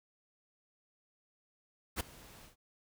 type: noise with ADSR envelope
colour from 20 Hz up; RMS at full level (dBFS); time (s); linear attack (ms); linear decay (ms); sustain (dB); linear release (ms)
pink; -33; 1.96-2.56; 41; 11; -22; 120
effects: none